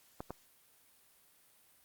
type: clicks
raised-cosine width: 1 ms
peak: -26 dBFS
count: 2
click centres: 0.205 / 0.306 s
effects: white hiss -66 dBFS RMS until 1.84 s + Opus 48 kbps